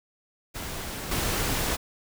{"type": "noise with level steps", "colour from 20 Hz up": "pink", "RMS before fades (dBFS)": [-35, -27], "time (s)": [0.54, 1.77], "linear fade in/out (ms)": 20, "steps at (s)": 1.11, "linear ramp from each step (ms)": 5, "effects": []}